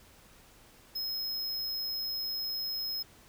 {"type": "tone", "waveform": "square", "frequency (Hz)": 5140, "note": "E8", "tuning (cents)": -45, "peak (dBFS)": -33, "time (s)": [0.95, 3.03], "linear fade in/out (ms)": 10, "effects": ["pink hiss -58 dBFS RMS until 3.28 s"]}